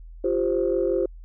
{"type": "chord", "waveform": "sine", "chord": "F suspended second", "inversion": "none", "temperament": "equal with one note detuned", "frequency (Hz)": [346.4, 392, 523.3], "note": ["F4", "G4", "C5"], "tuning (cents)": [-14, 0, 0], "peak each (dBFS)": -24, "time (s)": [0.24, 1.06], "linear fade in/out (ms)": 5, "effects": ["tanh soft clip ceiling -12 dBFS", "added 41 Hz sine -39 dBFS peak until 1.24 s"]}